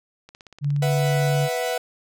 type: click train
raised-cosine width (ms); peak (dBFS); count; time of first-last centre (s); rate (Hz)
0.2; -27; 14; 0.29-1.059; 16.9
type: tone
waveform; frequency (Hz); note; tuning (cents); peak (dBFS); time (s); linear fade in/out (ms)
sine; 143.6; D3; -39; -19; 0.61-1.49; 50
type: chord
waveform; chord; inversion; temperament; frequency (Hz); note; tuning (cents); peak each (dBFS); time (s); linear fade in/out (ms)
45% pulse; B suspended fourth; none; equal; 493.9 / 659.3 / 740; B4 / E5 / F#5; 0 / 0 / 0; -26 / -28 / -29; 0.82-1.78; 5
effects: none